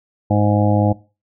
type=harmonic tone; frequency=103.83 Hz; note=G#2; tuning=in tune; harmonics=1 / 2 / 3 / 5 / 6 / 7 / 8; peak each=-16 / -19 / -21 / -23 / -24 / -24 / -25 dBFS; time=0.3-0.93 s; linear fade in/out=10 ms; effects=noise-tail reverb RT60 0.3 s tail -19 dB re dry